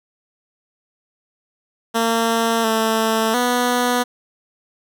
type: tone with pitch steps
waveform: 10% pulse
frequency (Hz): 228.5 / 222.4 / 245.7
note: A#3 / A3 / B3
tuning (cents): -34 / +19 / -9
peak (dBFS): -8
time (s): 1.94-4.04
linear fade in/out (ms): 20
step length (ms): 700
effects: none